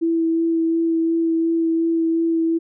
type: tone with vibrato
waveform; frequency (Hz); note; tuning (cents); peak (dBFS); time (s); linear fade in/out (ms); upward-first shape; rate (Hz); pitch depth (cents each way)
sine; 329.3; E4; -2; -16; 0.01-2.59; 20; sine; 2.8; 13
effects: none